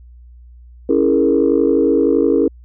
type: chord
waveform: sine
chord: A# half-diminished seventh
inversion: first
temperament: equal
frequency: 277.2 / 329.6 / 415.3 / 466.2 Hz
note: C#4 / E4 / G#4 / A#4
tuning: 0 / 0 / 0 / 0 cents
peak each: -16 dBFS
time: 0.89-2.48 s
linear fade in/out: 5 ms
effects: tanh soft clip ceiling -2 dBFS + added 60 Hz sine -38 dBFS peak until 2.64 s